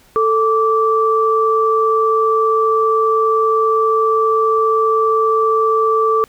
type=tone pair together; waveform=sine; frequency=442.5 / 1164.7 Hz; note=A4 / D6; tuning=+10 / -15 cents; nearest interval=octave + perfect fourth; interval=1675 cents; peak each=-14 / -14 dBFS; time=0.16-6.24 s; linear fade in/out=0 ms; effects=pink hiss -50 dBFS RMS until 6.28 s